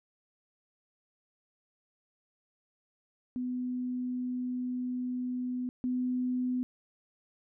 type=tone pair in turn; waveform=sine; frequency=250 / 251.2 Hz; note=B3 / B3; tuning=+21 / +30 cents; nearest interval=unison; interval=9 cents; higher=second; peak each=-31 / -28 dBFS; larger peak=second; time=3.36-5.69 / 5.84-6.63 s; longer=first; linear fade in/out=0 ms; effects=none